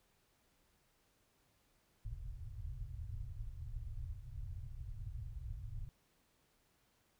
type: low-pass noise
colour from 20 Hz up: pink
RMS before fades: -45 dBFS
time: 2.05-5.89 s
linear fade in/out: 0 ms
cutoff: 130 Hz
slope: 96 dB/octave
effects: pink hiss -75 dBFS RMS until 7.19 s